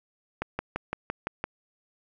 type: click train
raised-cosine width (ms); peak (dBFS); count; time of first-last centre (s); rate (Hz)
0.5; -14; 7; 0.42-1.44; 5.88
effects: none